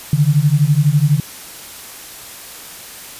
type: beating tone pair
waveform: sine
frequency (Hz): 141.1 / 153.1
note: C#3 / D#3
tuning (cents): +31 / -28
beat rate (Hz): 12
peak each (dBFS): -13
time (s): 0.13-1.2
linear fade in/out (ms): 2
effects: white hiss -34 dBFS RMS until 3.19 s + resampled to 32000 Hz